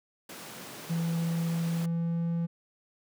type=high-pass noise; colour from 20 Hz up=pink; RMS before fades=-44 dBFS; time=0.29-1.86 s; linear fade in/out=5 ms; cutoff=140 Hz; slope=24 dB/octave
type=tone with pitch glide; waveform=triangle; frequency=166.8 to 168.54 Hz; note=E3 to E3; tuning=+21 to +39 cents; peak=-25 dBFS; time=0.89-2.47 s; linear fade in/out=20 ms; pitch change=+18 cents; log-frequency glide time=1.55-2.34 s
effects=none